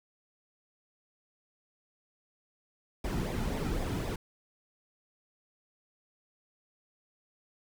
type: noise with flanger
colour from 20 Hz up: brown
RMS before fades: -33 dBFS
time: 3.04-4.16 s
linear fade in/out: 5 ms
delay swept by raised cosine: 0.67 to 1.87 ms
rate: 3.9 Hz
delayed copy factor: -0.55
effects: none